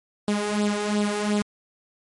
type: tone with flanger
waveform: sawtooth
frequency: 207.7 Hz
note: G#3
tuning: in tune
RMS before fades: -24 dBFS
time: 0.28-1.42 s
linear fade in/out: 2 ms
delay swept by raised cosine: 0.23 to 2.33 ms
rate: 2.8 Hz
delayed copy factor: +0.65
effects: MP3 48 kbps